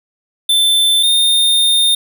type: tone pair in turn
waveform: square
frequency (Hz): 3540 / 3640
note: A7 / A#7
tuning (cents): +10 / -42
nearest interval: unison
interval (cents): 48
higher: second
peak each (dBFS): -10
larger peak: neither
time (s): 0.49-1.03 / 1.03-1.95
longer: second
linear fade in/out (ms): 5
effects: none